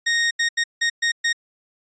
sawtooth tone bursts at uneven times, 1861 Hz, A#6, 3 cents flat, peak -14 dBFS, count 6, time 0.06-0.31 / 0.39-0.49 / 0.57-0.64 / 0.81-0.9 / 1.02-1.12 / 1.24-1.33 s, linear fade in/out 10 ms, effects resampled to 16000 Hz

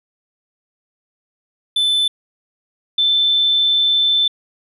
triangle / sine tone pair in turn, 3519 / 3534 Hz, A7 / A7, 0 / +7 cents, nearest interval unison, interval 7 cents, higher second, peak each -12 dBFS, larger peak neither, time 1.76-2.08 / 2.98-4.28 s, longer second, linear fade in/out 5 ms, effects resampled to 32000 Hz

